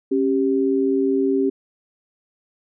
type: tone pair together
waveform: sine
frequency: 272.6 / 392 Hz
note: C#4 / G4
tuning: -29 / 0 cents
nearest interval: tritone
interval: 629 cents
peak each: -19 dBFS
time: 0.11-1.5 s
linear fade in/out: 10 ms
effects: none